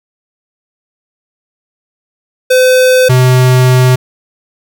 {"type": "tone pair in turn", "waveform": "square", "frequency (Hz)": [510, 127.5], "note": ["C5", "C3"], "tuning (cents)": [-44, -44], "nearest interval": "2 octaves", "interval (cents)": 2400, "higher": "first", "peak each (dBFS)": -5, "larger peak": "neither", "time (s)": [[2.5, 3.09], [3.09, 3.96]], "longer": "second", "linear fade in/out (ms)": 10, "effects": []}